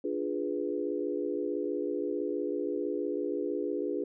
sine chord, D diminished seventh, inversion none, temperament equal, 293.7 / 349.2 / 415.3 / 493.9 Hz, D4 / F4 / Ab4 / Cb5, 0 / 0 / 0 / 0 cents, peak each -35 / -35 / -34 / -37 dBFS, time 0.04-4.04 s, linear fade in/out 5 ms, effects none

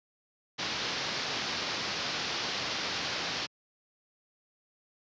white low-pass noise, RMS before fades -34 dBFS, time 0.58-3.47 s, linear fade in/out 20 ms, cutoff 5500 Hz, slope 48 dB/octave, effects high-pass 100 Hz 12 dB/octave + resampled to 16000 Hz

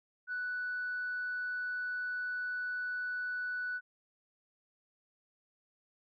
sine tone, 1484 Hz, F#6, 5 cents sharp, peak -33 dBFS, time 0.27-3.81 s, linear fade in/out 50 ms, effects tanh soft clip ceiling -30 dBFS

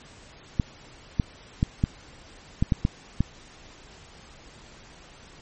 clicks, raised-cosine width 5 ms, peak -8 dBFS, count 8, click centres 0.598 / 1.198 / 1.629 / 1.839 / 2.625 / 2.722 / 2.851 / 3.206 s, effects pink hiss -49 dBFS RMS until 5.41 s + MP3 32 kbps

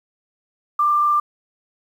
sine tone with frequency modulation, 1186 Hz, D6, 17 cents sharp, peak -14 dBFS, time 0.79-1.2 s, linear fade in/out 5 ms, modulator 25.5 Hz, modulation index 0.39, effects 8-bit

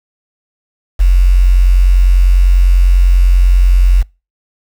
sine tone with quantisation, 45.09 Hz, F#1, 44 cents flat, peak -4 dBFS, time 0.99-4.03 s, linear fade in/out 20 ms, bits 5, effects noise-tail reverb RT60 0.3 s tail -26 dB re dry

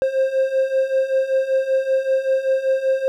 triangle beating tone pair, 527 / 532.2 Hz, C5 / C5, +12 / +29 cents, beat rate 5.2 Hz, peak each -20 / -16 dBFS, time 0.02-3.08 s, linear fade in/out 0 ms, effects none

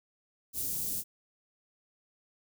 white band-stop noise, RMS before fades -34 dBFS, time 0.53-1.04 s, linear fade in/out 50 ms, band 300 to 7800 Hz, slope 12 dB/octave, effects none

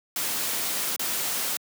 white noise with dropouts, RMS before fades -28 dBFS, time 0.16-1.57 s, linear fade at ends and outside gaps 2 ms, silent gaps 0.962-0.994 s, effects high-pass 150 Hz 12 dB/octave

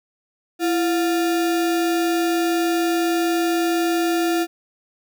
sine tone with sample-and-hold, 335.8 Hz, E4, 32 cents sharp, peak -17 dBFS, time 0.59-4.47 s, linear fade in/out 50 ms, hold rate 1050 Hz, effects none

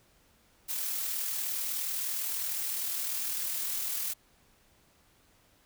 blue noise with amplitude modulation, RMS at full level -32 dBFS, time 0.68-4.14 s, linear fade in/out 20 ms, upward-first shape sine, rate 39.8 Hz, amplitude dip 30%, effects pink hiss -65 dBFS RMS until 5.65 s

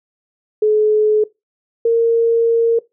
sine tone pair in turn, 427.2 / 461.1 Hz, G#4 / A#4, +49 / -19 cents, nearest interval minor second, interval 132 cents, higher second, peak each -10 dBFS, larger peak neither, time 0.62-1.24 / 1.85-2.79 s, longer second, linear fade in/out 5 ms, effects noise-tail reverb RT60 0.2 s tail -20 dB re dry

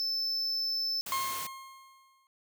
triangle tone, 5274 Hz, E8, in tune, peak -28 dBFS, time 0-1.01 s, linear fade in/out 0 ms
white noise, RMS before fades -39 dBFS, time 1.06-1.47 s, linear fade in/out 5 ms
40% pulse tone with exponential decay, 1070 Hz, C6, 38 cents sharp, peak -27 dBFS, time 1.12-2.27 s, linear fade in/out 1 ms, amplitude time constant 250 ms
effects none

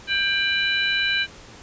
harmonic tone with a mistuned harmonic, 793 Hz, G5, 20 cents sharp, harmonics 2 / 3 / 4 / 5, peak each -23 / -25 / -26 / -27 dBFS, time 0.07-1.27 s, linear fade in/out 50 ms, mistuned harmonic 4, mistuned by -110 cents, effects pink hiss -44 dBFS RMS until 1.62 s + resampled to 16000 Hz

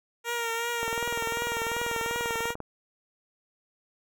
10% pulse tone with vibrato, 466.2 Hz, A#4, in tune, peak -20 dBFS, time 0.24-2.55 s, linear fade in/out 50 ms, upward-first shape triangle, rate 2.7 Hz, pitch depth 40 cents each way
click train, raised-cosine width 1 ms, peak -21 dBFS, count 37, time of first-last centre 0.83-2.603 s, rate 20.3 Hz
effects none

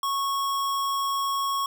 square tone, 1102 Hz, C#6, 11 cents flat, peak -25 dBFS, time 0.03-1.66 s, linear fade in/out 2 ms, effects none

